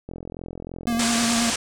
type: click train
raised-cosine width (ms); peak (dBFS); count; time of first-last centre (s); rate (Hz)
2; -21; 40; 0.09-0.995; 43.1
type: tone with vibrato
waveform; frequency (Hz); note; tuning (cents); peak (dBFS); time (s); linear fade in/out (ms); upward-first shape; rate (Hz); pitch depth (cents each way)
square; 233.5; A#3; +3; -22; 0.87-1.5; 0; sine; 9.5; 30
type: low-pass noise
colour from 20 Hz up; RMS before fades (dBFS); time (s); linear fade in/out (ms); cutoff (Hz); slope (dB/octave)
white; -25; 0.99-1.56; 5; 9100; 48
effects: none